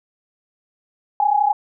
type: tone pair together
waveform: sine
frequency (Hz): 806.6 / 839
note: G5 / G#5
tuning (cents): +49 / +17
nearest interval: minor second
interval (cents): 68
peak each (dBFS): -18 / -16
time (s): 1.2-1.53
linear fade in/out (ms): 2
effects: none